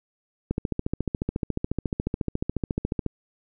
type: click train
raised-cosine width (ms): 3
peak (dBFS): -12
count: 37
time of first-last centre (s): 0.51-3.063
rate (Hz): 14.1
effects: none